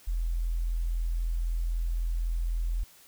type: tone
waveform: sine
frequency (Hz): 41.93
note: E1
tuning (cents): +30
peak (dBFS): -26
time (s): 0.07-2.84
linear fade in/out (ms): 10
effects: white hiss -56 dBFS RMS until 3.07 s